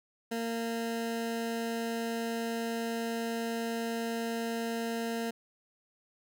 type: tone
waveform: 20% pulse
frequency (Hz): 230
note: A#3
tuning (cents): -23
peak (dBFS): -27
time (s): 0.31-5.31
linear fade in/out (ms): 10
effects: none